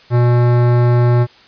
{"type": "tone with hard clipping", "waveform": "sine", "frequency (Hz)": 121.1, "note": "B2", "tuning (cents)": -34, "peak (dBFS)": -11, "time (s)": [0.1, 1.27], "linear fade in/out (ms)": 50, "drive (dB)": 18, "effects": ["white hiss -45 dBFS RMS until 1.47 s", "resampled to 11025 Hz"]}